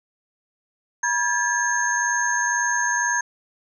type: tone cluster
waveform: sine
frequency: 966 / 1616 / 1718 / 6410 Hz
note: B5 / G#6 / A6 / G8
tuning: -39 / -48 / -42 / +38 cents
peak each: -25 dBFS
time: 1.03-3.21 s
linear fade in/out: 5 ms
effects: none